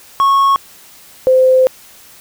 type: tone pair in turn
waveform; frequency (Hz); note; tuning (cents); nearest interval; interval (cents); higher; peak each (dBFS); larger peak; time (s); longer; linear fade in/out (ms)
triangle / sine; 1100 / 517; C#6 / C5; -14 / -21; octave + minor second; 1307; first; -6; neither; 0.2-0.56 / 1.27-1.67; second; 0
effects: white hiss -41 dBFS RMS until 2.2 s